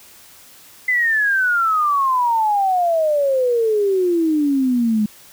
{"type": "exponential sweep", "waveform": "sine", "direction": "down", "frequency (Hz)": [2039, 207.7], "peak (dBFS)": -14, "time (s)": [0.88, 5.06], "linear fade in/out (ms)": 5, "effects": ["white hiss -45 dBFS RMS until 5.32 s"]}